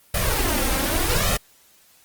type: noise with flanger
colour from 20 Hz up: pink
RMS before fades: -21 dBFS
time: 0.14-1.37 s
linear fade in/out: 5 ms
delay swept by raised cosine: 1.6 to 3.8 ms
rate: 0.85 Hz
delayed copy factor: +0.85
effects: white hiss -55 dBFS RMS until 2.04 s + Opus 24 kbps